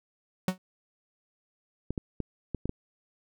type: tone with exponential decay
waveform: 45% pulse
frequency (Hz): 185.4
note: F#3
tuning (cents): +4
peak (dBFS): -20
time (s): 0.48-0.58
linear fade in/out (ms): 2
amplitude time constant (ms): 20
type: clicks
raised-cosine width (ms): 3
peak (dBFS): -18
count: 6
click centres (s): 1.906 / 1.978 / 2.203 / 2.547 / 2.656 / 2.694
effects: none